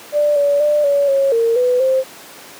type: tone with pitch steps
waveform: sine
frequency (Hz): 590 / 572 / 594 / 567 / 548 / 459.9 / 497.3 / 525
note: D5 / D5 / D5 / C#5 / C#5 / A#4 / B4 / C5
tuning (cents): +8 / -46 / +20 / +39 / -20 / -23 / +12 / +6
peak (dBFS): -11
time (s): 0.12-2.04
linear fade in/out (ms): 50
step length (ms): 240
effects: pink hiss -37 dBFS RMS until 2.59 s + high-pass 300 Hz 12 dB/octave